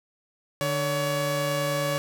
sawtooth tone pair together, 148.57 / 565 Hz, D3 / C#5, +20 / +33 cents, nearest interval octave + major seventh, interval 2313 cents, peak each -25 / -22 dBFS, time 0.61-1.98 s, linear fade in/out 0 ms, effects none

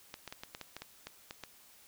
clicks, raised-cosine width 0.2 ms, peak -25 dBFS, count 11, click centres 0.141 / 0.277 / 0.325 / 0.435 / 0.549 / 0.613 / 0.766 / 0.82 / 1.07 / 1.309 / 1.437 s, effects white hiss -60 dBFS RMS until 1.87 s

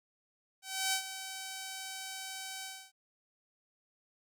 5% pulse tone with ADSR envelope, 766 Hz, G5, 40 cents flat, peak -17 dBFS, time 0.62-2.92 s, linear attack 310 ms, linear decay 88 ms, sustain -12 dB, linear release 280 ms, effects none

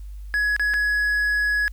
triangle tone with dropouts, 1680 Hz, G#6, 19 cents sharp, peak -17 dBFS, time 0.34-1.68 s, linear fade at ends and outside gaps 0 ms, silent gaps 0.564-0.596 / 0.737-0.741 s, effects added 50 Hz sine -33 dBFS peak until 1.72 s + white hiss -61 dBFS RMS until 1.72 s

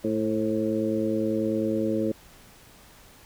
harmonic tone with a mistuned harmonic, 110 Hz, A2, in tune, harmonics 1 / 2 / 3 / 4 / 5, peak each -37 / -28 / -27 / -31 / -30 dBFS, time 0.04-2.12 s, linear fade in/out 5 ms, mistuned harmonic 5, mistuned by -36 cents, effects pink hiss -52 dBFS RMS until 3.25 s

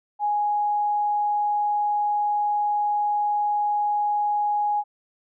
sine tone, 830.6 Hz, G#5, in tune, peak -20 dBFS, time 0.19-4.84 s, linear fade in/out 50 ms, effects none

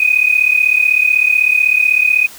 sine tone pair together, 2477 / 2513 Hz, D#7 / D#7, -8 / +17 cents, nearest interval unison, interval 25 cents, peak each -12 dBFS, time 0-2.27 s, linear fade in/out 5 ms, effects white hiss -36 dBFS RMS until 2.38 s

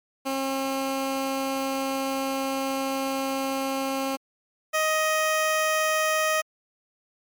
15% pulse tone pair in turn, 269.3 / 625.9 Hz, C#4 / D#5, -50 / +10 cents, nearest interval octave + minor third, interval 1460 cents, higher second, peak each -19 / -15 dBFS, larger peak second, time 0.25-4.17 / 4.73-6.42 s, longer first, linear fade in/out 20 ms, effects MP3 96 kbps

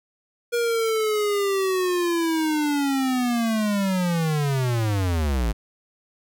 square linear sweep, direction down, 477.9 to 51.5 Hz, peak -21 dBFS, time 0.52-5.53 s, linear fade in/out 20 ms, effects none

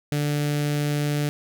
sawtooth tone with notch filter, 146.83 Hz, D3, in tune, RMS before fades -24 dBFS, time 0.12-1.29 s, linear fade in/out 0 ms, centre 1000 Hz, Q 1.3, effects none

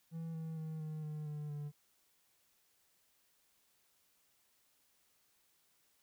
triangle tone with pitch steps, 164 / 161 / 158.05 / 155.15 / 152.31 / 149.52 / 146.78 Hz, E3 / E3 / D#3 / D#3 / D#3 / D3 / D3, -9 / -41 / +27 / -5 / -37 / +31 / -1 cents, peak -38 dBFS, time 0.11-1.72 s, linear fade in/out 50 ms, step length 230 ms, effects white hiss -74 dBFS RMS until 6.02 s

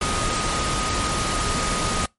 sine tone in noise, 1244.5 Hz, D#6, in tune, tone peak -27 dBFS, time 0.01-2.06 s, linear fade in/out 5 ms, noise pink, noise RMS -24 dBFS, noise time 0.01-2.06 s, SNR -6 dB, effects noise-tail reverb RT60 0.2 s tail -26 dB re dry + MP3 48 kbps

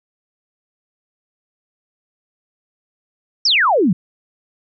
sine exponential sweep, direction down, 5800 to 158.3 Hz, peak -11 dBFS, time 3.45-3.93 s, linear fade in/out 5 ms, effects none

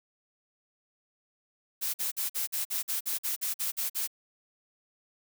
blue noise bursts, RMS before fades -31 dBFS, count 13, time 1.81-4.076 s, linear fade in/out 20 ms, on 130 ms, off 48 ms, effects none

